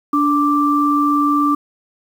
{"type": "tone pair together", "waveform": "sine", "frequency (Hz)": [291.1, 1174.7], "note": ["D4", "D6"], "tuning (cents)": [-15, 0], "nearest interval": "2 octaves", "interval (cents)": 2415, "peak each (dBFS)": -15, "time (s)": [0.13, 1.55], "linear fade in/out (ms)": 5, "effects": ["7-bit"]}